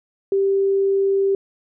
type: tone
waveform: sine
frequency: 392 Hz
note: G4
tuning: in tune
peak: -15 dBFS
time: 0.32-1.35 s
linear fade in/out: 2 ms
effects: none